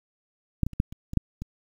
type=clicks; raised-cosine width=5 ms; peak=-9 / -16 / -28 / -9 / -27 / -21 / -7 / -21 dBFS; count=8; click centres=0.633 / 0.666 / 0.733 / 0.801 / 0.925 / 1.134 / 1.173 / 1.42 s; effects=8-bit